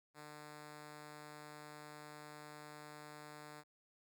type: tone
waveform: 5% pulse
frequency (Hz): 150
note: D3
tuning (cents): +37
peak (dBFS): -40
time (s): 0.14-3.64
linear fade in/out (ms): 50
effects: none